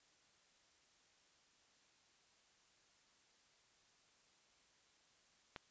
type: click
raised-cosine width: 0.3 ms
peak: -30 dBFS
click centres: 5.562 s
effects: white hiss -72 dBFS RMS until 5.7 s + resampled to 16000 Hz